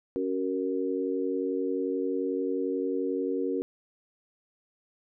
sine chord, F# major, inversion second, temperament equal with one note detuned, 277.2 / 374.9 / 466.2 Hz, C#4 / F#4 / A#4, 0 / +23 / 0 cents, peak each -31 dBFS, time 0.16-3.62 s, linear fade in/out 0 ms, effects none

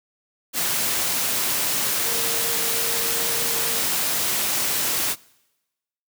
sine tone in noise, 463.1 Hz, A#4, 11 cents flat, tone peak -34 dBFS, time 2.03-3.83 s, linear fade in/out 50 ms, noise white, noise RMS -23 dBFS, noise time 0.53-5.16 s, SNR -14 dB, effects noise-tail reverb RT60 1.0 s tail -24 dB re dry + high-pass 100 Hz 12 dB/octave

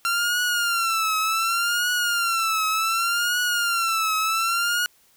sawtooth tone with vibrato, 1369 Hz, F6, 35 cents flat, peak -17 dBFS, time 0.05-4.86 s, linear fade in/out 0 ms, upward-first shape triangle, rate 0.67 Hz, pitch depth 120 cents each way, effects white hiss -59 dBFS RMS until 5.16 s

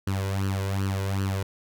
sawtooth tone with flanger, 97.2 Hz, G2, 14 cents flat, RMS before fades -27 dBFS, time 0.07-1.43 s, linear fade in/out 5 ms, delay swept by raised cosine 0.67 to 2.07 ms, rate 2.6 Hz, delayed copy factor +0.75, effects none

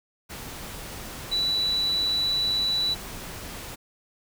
sine tone in noise, 3951 Hz, B7, in tune, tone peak -22 dBFS, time 1.31-2.95 s, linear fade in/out 20 ms, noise pink, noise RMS -38 dBFS, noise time 0.29-3.76 s, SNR +13 dB, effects none

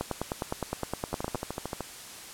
two click trains, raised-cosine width 1 ms, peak -18 / -15 dBFS, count 10 / 14, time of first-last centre 1.13-1.807 / 0.01-1.347 s, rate 13.3 / 9.72 Hz, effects white hiss -44 dBFS RMS until 2.33 s + low-pass 11000 Hz 12 dB/octave

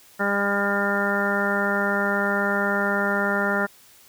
harmonic tone, 200.9 Hz, G3, 43 cents sharp, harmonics 1 / 2 / 3 / 4 / 5 / 6 / 7 / 8 / 9, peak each -27 / -29 / -28 / -31 / -33 / -36 / -25 / -37 / -28 dBFS, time 0.19-3.67 s, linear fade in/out 20 ms, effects white hiss -52 dBFS RMS until 4.08 s

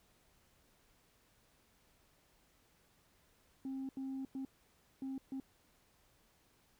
sine tone bursts at uneven times, 267 Hz, C4, 35 cents sharp, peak -37 dBFS, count 5, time 3.65-3.89 / 3.97-4.25 / 4.35-4.45 / 5.02-5.18 / 5.32-5.4 s, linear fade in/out 2 ms, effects tanh soft clip ceiling -37 dBFS + pink hiss -71 dBFS RMS until 6.79 s

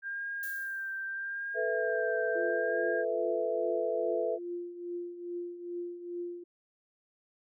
sine tone with vibrato, 1595 Hz, G6, 30 cents sharp, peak -34 dBFS, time 0.02-3.05 s, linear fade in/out 50 ms, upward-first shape sine, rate 0.79 Hz, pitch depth 28 cents each way
violet noise with exponential decay, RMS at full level -42 dBFS, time 0.43-1.12 s, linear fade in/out 1 ms, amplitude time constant 150 ms
sine chord, A suspended second, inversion none, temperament just, 440 / 495 / 660 Hz, A4 / B4 / E5, 0 / +4 / +2 cents, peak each -33 dBFS, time 1.54-4.39 s, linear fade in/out 50 ms
sine tone with tremolo, 349.2 Hz, F4, in tune, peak -33 dBFS, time 2.35-6.44 s, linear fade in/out 10 ms, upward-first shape triangle, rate 2.4 Hz, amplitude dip 70%
effects none

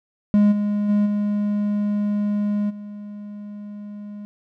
triangle tone with level steps, 206.6 Hz, G#3, 9 cents flat, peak -10 / -17 / -13 / -17 / -30 dBFS, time 0.34-4.25 s, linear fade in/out 0 ms, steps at 0.51 / 0.88 / 1.05 / 2.69 s, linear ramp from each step 20 ms, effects none

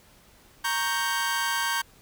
sawtooth chord, G diminished, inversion first, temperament equal, 932.3 / 1108.7 / 1568 Hz, Bb5 / Db6 / G6, 0 / 0 / 0 cents, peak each -26 / -28 / -24 dBFS, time 0.64-1.82 s, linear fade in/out 10 ms, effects pink hiss -56 dBFS RMS until 2.01 s

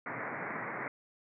white band-pass noise, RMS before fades -39 dBFS, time 0.06-0.88 s, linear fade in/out 2 ms, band 110 to 2200 Hz, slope 96 dB/octave, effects none

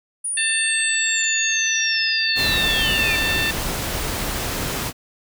sine linear sweep, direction down, 9700 to 2301 Hz, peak -22 dBFS, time 0.24-3.16 s, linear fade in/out 10 ms
harmonic tone, 893 Hz, A5, 25 cents sharp, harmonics 2 / 3 / 4 / 5, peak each -23 / -24 / -26 / -32 dBFS, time 0.37-3.51 s, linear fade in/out 5 ms
pink noise, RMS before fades -25 dBFS, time 2.35-4.93 s, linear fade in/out 50 ms
effects none

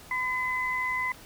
sine tone pair together, 1014 / 2028 Hz, B5 / B6, +45 / +45 cents, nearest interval octave, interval 1200 cents, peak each -31 / -28 dBFS, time 0.11-1.12 s, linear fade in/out 2 ms, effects pink hiss -49 dBFS RMS until 1.25 s

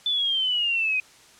sine exponential sweep, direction down, 3520 to 2489 Hz, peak -21 dBFS, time 0.06-1 s, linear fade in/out 2 ms, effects white hiss -52 dBFS RMS until 1.39 s + low-pass 8000 Hz 12 dB/octave

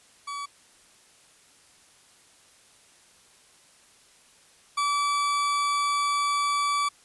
40% pulse tone pair in turn, 1140 / 1152.6 Hz, C#6 / D6, +48 / -33 cents, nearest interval unison, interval 19 cents, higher second, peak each -31 / -22 dBFS, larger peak second, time 0.27-0.46 / 4.77-6.89 s, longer second, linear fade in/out 10 ms, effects white hiss -57 dBFS RMS until 7.04 s + resampled to 24000 Hz

